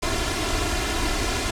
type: noise with comb filter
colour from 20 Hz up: pink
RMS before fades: -24 dBFS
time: 0.02-1.51 s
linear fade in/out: 10 ms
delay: 2.9 ms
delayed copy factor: +0.7
effects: low-pass 8000 Hz 12 dB/octave